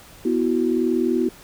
sine chord, B suspended fourth, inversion none, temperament equal, 246.9 / 329.6 / 370 Hz, B3 / E4 / F#4, 0 / 0 / 0 cents, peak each -22 / -22 / -22 dBFS, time 0.25-1.29 s, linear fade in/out 5 ms, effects pink hiss -46 dBFS RMS until 1.43 s

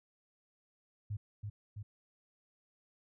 sine tone with echo, 103.83 Hz, G#2, in tune, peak -35 dBFS, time 1.1-1.17 s, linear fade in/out 10 ms, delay 330 ms, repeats 2, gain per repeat -3 dB, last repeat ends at 1.83 s, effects none

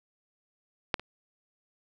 clicks, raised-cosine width 0.3 ms, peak -8 / -26 dBFS, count 2, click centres 0.942 / 0.996 s, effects none

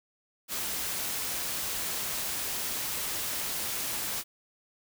white noise, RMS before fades -33 dBFS, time 0.48-4.24 s, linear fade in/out 50 ms, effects none

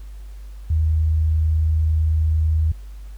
sine tone, 79 Hz, D#2, 27 cents sharp, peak -15 dBFS, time 0.7-2.72 s, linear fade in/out 5 ms, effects added 50 Hz sine -33 dBFS peak until 3.17 s + pink hiss -55 dBFS RMS until 3.17 s

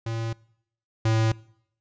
square tone pair in turn, 113.8 / 111.46 Hz, A#2 / A2, -41 / +23 cents, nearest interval unison, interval 36 cents, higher first, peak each -28 / -20 dBFS, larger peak second, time 0.06-0.33 / 1.05-1.32 s, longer neither, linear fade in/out 5 ms, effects noise-tail reverb RT60 0.7 s tail -23 dB re dry + resampled to 16000 Hz

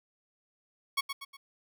15% pulse tone with echo, 1108.7 Hz, C#6, in tune, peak -20 dBFS, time 0.97-1.01 s, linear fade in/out 10 ms, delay 120 ms, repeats 3, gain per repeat -7 dB, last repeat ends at 1.37 s, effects none

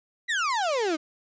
35% pulse exponential sweep, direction down, 2000 to 296.2 Hz, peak -22 dBFS, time 0.28-0.97 s, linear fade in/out 20 ms, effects resampled to 16000 Hz

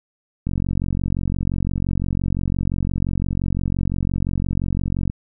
click train, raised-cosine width 5 ms, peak -10 dBFS, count 213, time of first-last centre 0.47-5.099 s, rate 45.8 Hz, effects none

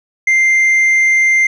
sine tone with tanh clipping, 2093 Hz, C7, in tune, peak -9 dBFS, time 0.27-1.47 s, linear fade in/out 5 ms, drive 3 dB, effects none

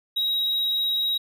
triangle tone, 3821 Hz, A#7, 42 cents sharp, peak -20 dBFS, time 0.16-1.18 s, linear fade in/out 10 ms, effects none

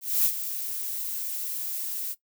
violet noise with ADSR envelope, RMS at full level -21 dBFS, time 0.01-2.15 s, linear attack 240 ms, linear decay 66 ms, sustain -11 dB, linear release 35 ms, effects noise-tail reverb RT60 0.1 s tail -17 dB re dry

